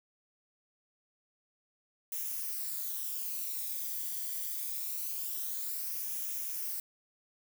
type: noise with flanger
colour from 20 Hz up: violet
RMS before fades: -37 dBFS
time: 2.12-6.8 s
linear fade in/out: 2 ms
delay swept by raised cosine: 0.23 to 0.76 ms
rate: 0.24 Hz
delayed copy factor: -0.5
effects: none